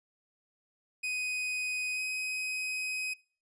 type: tone with pitch glide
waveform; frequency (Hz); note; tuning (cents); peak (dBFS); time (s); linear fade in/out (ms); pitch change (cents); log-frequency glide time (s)
40% pulse; 2500 to 2519; D#7 to D#7; +8 to +21; -31; 1.03-3.14; 10; +13; 1.94-2
effects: noise-tail reverb RT60 0.4 s tail -23 dB re dry + resampled to 22050 Hz